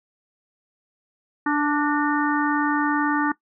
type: harmonic tone with a mistuned harmonic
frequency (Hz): 293.7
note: D4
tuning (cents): 0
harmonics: 1 / 3 / 4 / 5 / 6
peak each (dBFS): -21 / -26 / -27 / -28 / -29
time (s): 1.46-3.32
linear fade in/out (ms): 5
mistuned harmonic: 6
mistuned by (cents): +55
effects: noise-tail reverb RT60 0.1 s tail -19 dB re dry